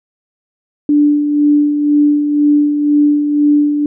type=tone with tremolo; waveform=sine; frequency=293.7 Hz; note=D4; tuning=in tune; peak=-6 dBFS; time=0.89-3.86 s; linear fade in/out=2 ms; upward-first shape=sine; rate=2 Hz; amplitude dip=50%; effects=none